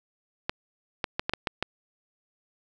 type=clicks; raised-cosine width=0.3 ms; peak=-10 dBFS; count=7; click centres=0.495 / 1.042 / 1.195 / 1.295 / 1.336 / 1.472 / 1.626 s; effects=none